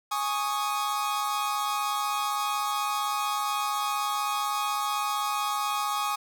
45% pulse chord, Ab suspended fourth, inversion none, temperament equal, 830.6 / 1108.7 / 1244.5 Hz, Ab5 / Db6 / Eb6, 0 / 0 / 0 cents, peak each -31 / -31 / -31 dBFS, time 0.11-6.16 s, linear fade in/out 10 ms, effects none

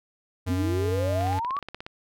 square tone with pitch glide, 92.5 to 93.68 Hz, F#2 to F#2, 0 to +22 cents, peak -26 dBFS, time 0.46-1.4 s, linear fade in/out 20 ms, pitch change +22 cents, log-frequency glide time 0.79-0.89 s
sine exponential sweep, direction up, 249.5 to 1174.7 Hz, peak -26 dBFS, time 0.49-1.59 s, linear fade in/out 0 ms
click train, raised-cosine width 0.3 ms, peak -21 dBFS, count 12, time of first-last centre 1.21-1.865 s, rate 16.8 Hz
effects none

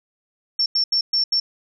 sine tone bursts at uneven times, 5430 Hz, F8, 50 cents flat, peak -16 dBFS, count 5, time 0.59-0.66 / 0.75-0.84 / 0.92-1.01 / 1.13-1.24 / 1.32-1.4 s, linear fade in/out 5 ms, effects none

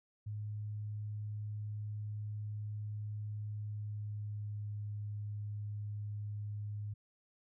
sine tone with pitch glide, 105.3 to 104.09 Hz, G#2 to G#2, +24 to +4 cents, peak -38 dBFS, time 0.26-6.94 s, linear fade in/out 10 ms, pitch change -20 cents, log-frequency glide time 3.45-4.75 s, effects none

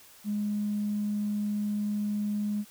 triangle tone with tanh clipping, 207.7 Hz, G#3, in tune, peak -27 dBFS, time 0.24-2.65 s, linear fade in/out 50 ms, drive 4 dB, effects white hiss -54 dBFS RMS until 2.7 s

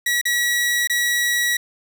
sawtooth tone with dropouts, 1927 Hz, B6, 43 cents flat, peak -14 dBFS, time 0.06-1.57 s, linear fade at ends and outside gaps 5 ms, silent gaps 0.214-0.253 / 0.874-0.897 s, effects none

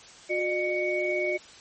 sine tone cluster, 361.5 / 606 / 2235 Hz, F#4 / D#5 / C#7, -40 / -46 / +14 cents, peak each -29 / -29 / -29 dBFS, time 0.29-1.38 s, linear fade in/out 20 ms, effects white hiss -49 dBFS RMS until 1.6 s + MP3 32 kbps

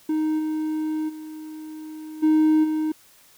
triangle tone with level steps, 311.1 Hz, D#4, in tune, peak -18 / -21 / -32 / -12 / -19 dBFS, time 0.09-2.92 s, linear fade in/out 5 ms, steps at 0.38 / 1.08 / 2.22 / 2.63 s, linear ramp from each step 20 ms, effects tanh soft clip ceiling -8 dBFS + white hiss -54 dBFS RMS until 3.37 s

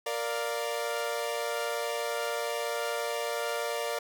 sawtooth chord, Bb major, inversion none, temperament equal, 466.2 / 587.3 / 698.5 Hz, Bb4 / D5 / F5, 0 / 0 / 0 cents, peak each -30 / -30 / -33 dBFS, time 0.06-3.99 s, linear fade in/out 5 ms, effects none

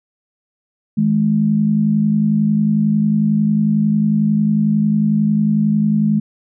sine tone pair together, 161.12 / 212.2 Hz, E3 / G#3, -39 / +38 cents, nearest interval perfect fourth, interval 477 cents, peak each -18 / -13 dBFS, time 0.97-6.2 s, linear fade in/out 10 ms, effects none

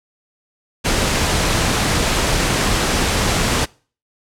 pink noise, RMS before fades -17 dBFS, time 0.84-3.66 s, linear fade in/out 20 ms, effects noise-tail reverb RT60 0.4 s tail -24 dB re dry + low-pass 9000 Hz 12 dB/octave

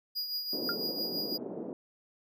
square tone with tremolo, 4884 Hz, D#8, 33 cents flat, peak -31 dBFS, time 0.15-1.38 s, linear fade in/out 20 ms, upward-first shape triangle, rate 6 Hz, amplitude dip 60%
white band-pass noise, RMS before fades -39 dBFS, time 0.53-1.73 s, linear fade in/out 0 ms, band 190 to 500 Hz, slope 24 dB/octave
sine tone with exponential decay, 1396.9 Hz, F6, in tune, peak -27 dBFS, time 0.69-0.77 s, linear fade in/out 1 ms, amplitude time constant 17 ms
effects none

